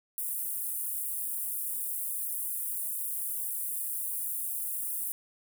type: high-pass noise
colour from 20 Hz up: pink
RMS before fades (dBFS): -34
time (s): 0.18-5.12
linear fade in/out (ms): 0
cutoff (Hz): 9300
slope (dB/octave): 48
effects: none